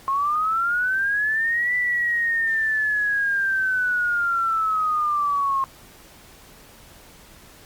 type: linear two-way sweep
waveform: sine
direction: up then down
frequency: 1071 to 1981 to 1071 Hz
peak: -19 dBFS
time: 0.08-5.64 s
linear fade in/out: 0 ms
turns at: 1.75 s
effects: pink hiss -48 dBFS RMS until 7.65 s + Opus 48 kbps